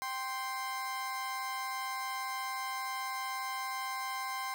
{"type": "tone pair together", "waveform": "30% pulse", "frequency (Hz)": [784, 1046.5], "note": ["G5", "C6"], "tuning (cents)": [0, 0], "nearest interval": "perfect fourth", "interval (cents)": 500, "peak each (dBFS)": [-38, -34], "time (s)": [0.02, 4.54], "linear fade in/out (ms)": 0, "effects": []}